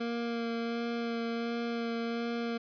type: tone with vibrato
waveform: 25% pulse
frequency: 233.1 Hz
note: A#3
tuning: in tune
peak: -28 dBFS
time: 0-2.58 s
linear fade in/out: 10 ms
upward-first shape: sine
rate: 1.4 Hz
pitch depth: 13 cents each way
effects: resampled to 11025 Hz + 11-bit